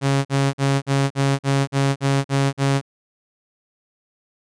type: tone bursts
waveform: sawtooth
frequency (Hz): 137.8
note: C#3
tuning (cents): -10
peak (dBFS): -12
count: 10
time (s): 0.01-2.815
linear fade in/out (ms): 50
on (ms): 240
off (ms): 45
effects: resampled to 22050 Hz